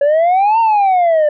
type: exponential two-way sweep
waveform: sine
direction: up then down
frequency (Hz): 558 to 924 to 588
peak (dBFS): -6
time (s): 0.01-1.29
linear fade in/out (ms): 5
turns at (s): 0.6
effects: tanh soft clip ceiling -8 dBFS